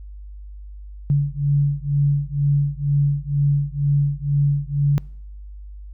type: beating tone pair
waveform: sine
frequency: 141.8 / 143.9 Hz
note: C#3 / D3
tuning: +40 / -35 cents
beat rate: 2.1 Hz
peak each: -19 dBFS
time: 1.1-4.98 s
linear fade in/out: 0 ms
effects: noise-tail reverb RT60 0.7 s tail -25 dB re dry + added 50 Hz sine -34 dBFS peak until 5.93 s